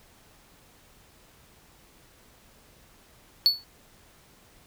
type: tone with exponential decay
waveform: triangle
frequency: 4435 Hz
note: C#8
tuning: in tune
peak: -12 dBFS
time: 3.46-3.64 s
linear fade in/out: 0 ms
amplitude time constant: 37 ms
effects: pink hiss -57 dBFS RMS until 4.66 s